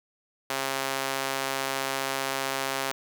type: tone with high-pass filter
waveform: sawtooth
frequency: 135.3 Hz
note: C#3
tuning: 42 cents flat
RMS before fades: -30 dBFS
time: 0.5-2.92 s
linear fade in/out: 2 ms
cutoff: 640 Hz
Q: 0.63
effects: none